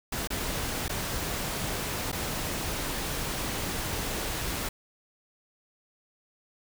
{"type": "noise with dropouts", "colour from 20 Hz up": "pink", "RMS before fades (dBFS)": -32, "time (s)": [0.12, 4.69], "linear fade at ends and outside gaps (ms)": 5, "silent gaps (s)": [[0.274, 0.303], [0.882, 0.893], [2.118, 2.126]], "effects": []}